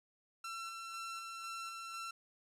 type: tone with tremolo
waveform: sawtooth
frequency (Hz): 1348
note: E6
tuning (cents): +38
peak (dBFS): -38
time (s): 0.44-2.11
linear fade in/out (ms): 5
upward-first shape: square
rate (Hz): 2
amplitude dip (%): 25
effects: low-pass 10000 Hz 12 dB/octave + 12-bit